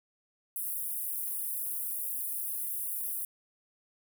pink high-pass noise, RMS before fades -35 dBFS, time 0.56-3.25 s, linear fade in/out 2 ms, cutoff 10000 Hz, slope 48 dB/octave, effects none

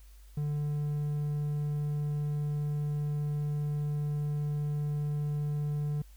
triangle tone, 147.5 Hz, D3, 8 cents sharp, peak -27 dBFS, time 0.37-6.02 s, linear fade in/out 5 ms, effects added 50 Hz sine -50 dBFS peak until 6.16 s + white hiss -64 dBFS RMS until 6.16 s

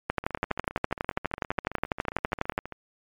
two click trains, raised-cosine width 0.5 ms, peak -9 / -21 dBFS, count 31 / 38, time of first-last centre 0.1-2.579 / 0.24-2.723 s, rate 12.1 / 14.9 Hz, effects MP3 96 kbps

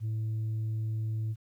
sine tone, 110 Hz, A2, in tune, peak -27 dBFS, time 0-1.36 s, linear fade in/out 50 ms, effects tanh soft clip ceiling -28 dBFS + 11-bit

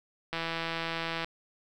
click train, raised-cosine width 0.3 ms, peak -17 dBFS, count 152, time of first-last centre 0.33-1.245 s, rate 165 Hz, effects 9-bit

